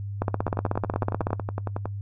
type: two click trains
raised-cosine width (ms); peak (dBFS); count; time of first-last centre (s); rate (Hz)
1; -10 / -15; 19 / 16; 0.22-1.331 / 0.48-1.856; 16.2 / 10.9
effects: noise-tail reverb RT60 0.1 s tail -21 dB re dry + added 100 Hz sine -30 dBFS peak until 2.01 s